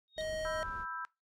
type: tone with exponential growth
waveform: sine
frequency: 3729 Hz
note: A#7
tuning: in tune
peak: -38 dBFS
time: 0.08-0.21 s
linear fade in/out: 0 ms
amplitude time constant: 28 ms
type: noise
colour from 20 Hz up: brown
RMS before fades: -48 dBFS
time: 0.16-0.86 s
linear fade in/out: 50 ms
type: tone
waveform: square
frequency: 628 Hz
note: D#5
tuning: 16 cents sharp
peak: -36 dBFS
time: 0.18-0.63 s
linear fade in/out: 0 ms
type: chord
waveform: sine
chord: E minor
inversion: second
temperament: just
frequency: 988.9 / 1318.5 / 1582.2 Hz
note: B5 / E6 / G6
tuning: +2 / 0 / +16 cents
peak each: -44 / -40 / -43 dBFS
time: 0.45-1.05 s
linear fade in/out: 0 ms
effects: noise-tail reverb RT60 0.2 s tail -21 dB re dry + low-pass 8000 Hz 12 dB/octave